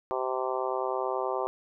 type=harmonic tone; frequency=129.4 Hz; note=C3; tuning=19 cents flat; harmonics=3 / 4 / 5 / 6 / 7 / 8 / 9; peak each=-33 / -34 / -35 / -36 / -36 / -37 / -38 dBFS; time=0.11-1.47 s; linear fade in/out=0 ms; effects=none